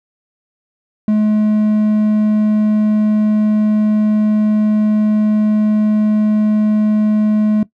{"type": "tone", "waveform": "triangle", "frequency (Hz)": 212.9, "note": "G#3", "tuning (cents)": 43, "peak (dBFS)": -8, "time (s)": [1.08, 7.63], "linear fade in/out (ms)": 2, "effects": ["noise-tail reverb RT60 0.1 s tail -17 dB re dry"]}